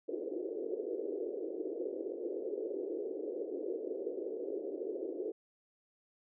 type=band-pass noise; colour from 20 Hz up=pink; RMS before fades=-39 dBFS; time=0.08-5.32 s; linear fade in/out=10 ms; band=340 to 490 Hz; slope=48 dB/octave; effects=none